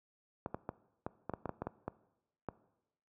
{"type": "clicks", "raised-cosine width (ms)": 1, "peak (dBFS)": -23, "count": 12, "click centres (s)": [0.461, 0.545, 0.691, 1.065, 1.296, 1.337, 1.457, 1.493, 1.62, 1.67, 1.88, 2.487], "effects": ["noise-tail reverb RT60 0.9 s tail -19 dB re dry", "high-pass 80 Hz 12 dB/octave"]}